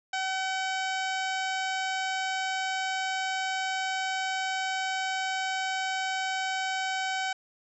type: harmonic tone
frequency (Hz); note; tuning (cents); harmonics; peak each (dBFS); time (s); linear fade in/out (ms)
760; F#5; +46; 1 / 2 / 3 / 4 / 5 / 6 / 7 / 8 / 9 / 10; -31 / -33 / -37 / -39 / -43 / -46 / -44 / -50 / -47 / -48; 0.13-7.33; 5
effects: none